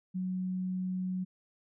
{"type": "tone", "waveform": "sine", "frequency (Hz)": 184.7, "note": "F#3", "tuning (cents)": -3, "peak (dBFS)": -31, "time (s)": [0.14, 1.25], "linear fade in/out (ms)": 20, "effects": []}